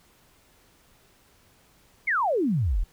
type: exponential sweep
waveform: sine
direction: down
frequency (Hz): 2273 to 33.35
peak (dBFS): -21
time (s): 2.07-2.84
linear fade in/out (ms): 10
effects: pink hiss -60 dBFS RMS until 2.92 s